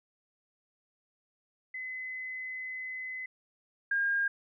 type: tone pair in turn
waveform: sine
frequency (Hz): 2030 / 1615.3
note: B6 / G#6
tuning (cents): +47 / -49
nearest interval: major third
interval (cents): 396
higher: first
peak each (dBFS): -36 / -26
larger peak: second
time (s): 1.74-3.26 / 3.91-4.28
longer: first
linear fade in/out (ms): 5
effects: none